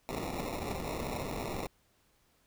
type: noise with sample-and-hold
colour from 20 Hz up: white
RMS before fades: -37 dBFS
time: 0.09-1.67 s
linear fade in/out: 0 ms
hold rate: 1575 Hz
effects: pink hiss -70 dBFS RMS until 2.46 s